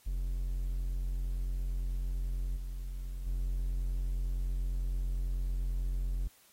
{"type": "tone with level steps", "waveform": "triangle", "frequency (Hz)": 44.49, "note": "F1", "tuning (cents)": 33, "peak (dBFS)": [-29, -34, -28], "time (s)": [0.06, 6.28], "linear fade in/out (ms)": 10, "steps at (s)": [2.56, 3.26], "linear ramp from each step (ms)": 10, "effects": ["white hiss -63 dBFS RMS until 6.52 s", "AAC 48 kbps"]}